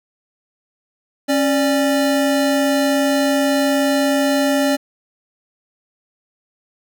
square tone pair together, 273.9 / 587.3 Hz, C#4 / D5, -21 / 0 cents, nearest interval octave + minor second, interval 1321 cents, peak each -17 / -19 dBFS, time 1.28-4.77 s, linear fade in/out 20 ms, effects none

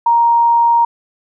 sine tone, 936 Hz, A#5, 7 cents sharp, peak -8 dBFS, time 0.06-0.85 s, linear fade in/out 5 ms, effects none

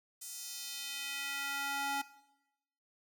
square tone with high-pass filter sweep, 279.3 Hz, C#4, 13 cents sharp, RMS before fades -39 dBFS, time 0.21-2.02 s, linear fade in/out 10 ms, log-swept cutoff 7800 to 750 Hz, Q 1.3, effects noise-tail reverb RT60 0.9 s tail -18 dB re dry

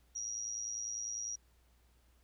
sine tone with amplitude modulation, 5730 Hz, F8, 44 cents sharp, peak -34 dBFS, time 0.15-1.36 s, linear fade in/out 10 ms, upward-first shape sine, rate 110 Hz, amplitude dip 75%, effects added 60 Hz sine -66 dBFS peak until 2.23 s + pink hiss -73 dBFS RMS until 2.23 s

